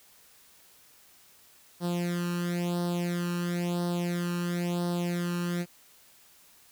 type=tone with flanger; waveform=sawtooth; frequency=174.61 Hz; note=F3; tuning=in tune; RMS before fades=-30 dBFS; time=1.8-5.66 s; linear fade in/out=50 ms; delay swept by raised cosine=0.21 to 0.72 ms; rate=0.98 Hz; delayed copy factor=+0.85; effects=white hiss -58 dBFS RMS until 6.71 s